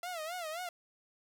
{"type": "tone with vibrato", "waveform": "sawtooth", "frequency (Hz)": 672, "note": "E5", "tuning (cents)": 33, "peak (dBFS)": -34, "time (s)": [0.03, 0.69], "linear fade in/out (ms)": 2, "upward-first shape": "sine", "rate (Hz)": 3.8, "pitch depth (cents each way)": 150, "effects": []}